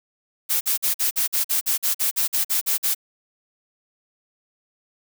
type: noise bursts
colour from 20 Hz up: blue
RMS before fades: -21 dBFS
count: 15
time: 0.49-2.948 s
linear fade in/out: 20 ms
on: 120 ms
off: 47 ms
effects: none